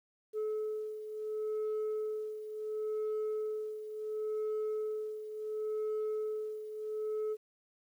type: beating tone pair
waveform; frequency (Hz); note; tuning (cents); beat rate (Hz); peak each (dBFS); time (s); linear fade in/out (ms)
sine; 430 / 430.71; A4 / A4; -40 / -37; 0.71; -33 / -38; 0.33-7.37; 50
effects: tanh soft clip ceiling -31 dBFS + 11-bit